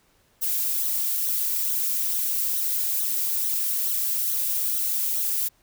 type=noise with flanger; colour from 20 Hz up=violet; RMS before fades=-25 dBFS; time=0.41-5.49 s; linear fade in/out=20 ms; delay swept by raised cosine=0.4 to 2.4 ms; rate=2.3 Hz; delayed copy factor=-0.5; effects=pink hiss -63 dBFS RMS until 5.62 s